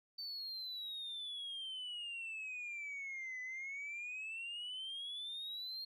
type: exponential two-way sweep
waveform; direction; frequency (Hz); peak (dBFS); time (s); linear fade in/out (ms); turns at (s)
sine; down then up; 4572 to 2000 to 4256; -40; 0.18-5.85; 10; 3.41
effects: tanh soft clip ceiling -40 dBFS